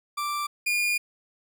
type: tone pair in turn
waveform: 40% pulse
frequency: 1174.7 / 2425 Hz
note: D6 / D#7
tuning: 0 / -45 cents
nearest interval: octave + minor second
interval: 1255 cents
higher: second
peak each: -26 / -22 dBFS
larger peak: second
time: 0.17-0.47 / 0.66-0.98 s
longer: second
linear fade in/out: 10 ms
effects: none